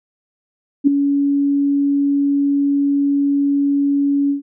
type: tone with ADSR envelope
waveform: sine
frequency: 282.1 Hz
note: C#4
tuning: 30 cents sharp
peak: -5 dBFS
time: 0.84-4.42 s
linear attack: 33 ms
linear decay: 6 ms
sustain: -8 dB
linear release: 120 ms
effects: none